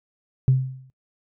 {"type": "tone with exponential decay", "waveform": "sine", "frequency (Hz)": 130.81, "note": "C3", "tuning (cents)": 0, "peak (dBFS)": -10, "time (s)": [0.48, 0.9], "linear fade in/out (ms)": 0, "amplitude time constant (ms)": 91, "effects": ["noise-tail reverb RT60 0.1 s tail -22 dB re dry", "tanh soft clip ceiling -8 dBFS"]}